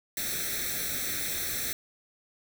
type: noise with comb filter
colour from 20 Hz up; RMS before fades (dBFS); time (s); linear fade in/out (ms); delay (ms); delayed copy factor
white; -32; 0.17-1.73; 2; 0.51; +0.9
effects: none